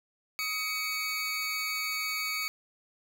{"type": "tone pair together", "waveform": "25% pulse", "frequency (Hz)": [1261, 2247], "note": ["D#6", "C#7"], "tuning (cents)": [23, 23], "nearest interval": "minor seventh", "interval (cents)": 1000, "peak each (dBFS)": [-35, -27], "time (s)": [0.39, 2.48], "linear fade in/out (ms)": 0, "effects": []}